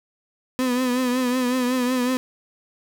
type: tone with vibrato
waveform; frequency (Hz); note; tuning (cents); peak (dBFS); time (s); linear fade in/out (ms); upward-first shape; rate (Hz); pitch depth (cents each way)
35% pulse; 251.4; B3; +31; -18; 0.59-2.17; 0; triangle; 5.4; 63
effects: none